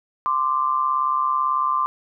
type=tone pair together; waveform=sine; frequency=1041 / 1179.1 Hz; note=C6 / D6; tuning=-9 / +7 cents; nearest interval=major second; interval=216 cents; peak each=-21 / -21 dBFS; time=0.26-1.86 s; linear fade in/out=0 ms; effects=none